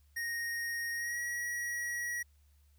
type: tone with pitch glide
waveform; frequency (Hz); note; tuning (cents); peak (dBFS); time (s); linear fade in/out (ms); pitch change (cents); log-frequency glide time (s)
square; 1864.7 to 1912.7; A#6 to A#6; 0 to +44; -35; 0.16-2.23; 10; +44; 0.95-1.19
effects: added 72 Hz sine -62 dBFS peak until 2.78 s + white hiss -75 dBFS RMS until 2.78 s